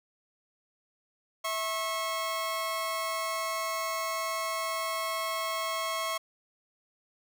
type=tone pair together; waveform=sawtooth; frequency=653 / 1088.4 Hz; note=E5 / C#6; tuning=-17 / -32 cents; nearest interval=major sixth; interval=885 cents; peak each=-31 / -28 dBFS; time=1.44-6.18 s; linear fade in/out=10 ms; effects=none